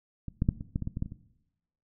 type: clicks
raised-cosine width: 5 ms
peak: -24 / -13 / -10 / -24 / -16 / -21 / -20 / -21 / -17 / -29 / -28 dBFS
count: 11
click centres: 0.283 / 0.421 / 0.489 / 0.609 / 0.759 / 0.823 / 0.874 / 0.971 / 1.024 / 1.06 / 1.121 s
effects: noise-tail reverb RT60 0.9 s tail -18 dB re dry